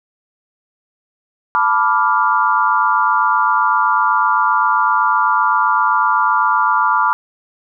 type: chord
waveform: sine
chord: B half-diminished seventh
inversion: third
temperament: equal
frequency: 880 / 987.8 / 1174.7 / 1396.9 Hz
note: A5 / B5 / D6 / F6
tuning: 0 / 0 / 0 / 0 cents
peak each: -19 / -16 / -16 / -18 dBFS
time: 1.55-7.13 s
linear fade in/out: 0 ms
effects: none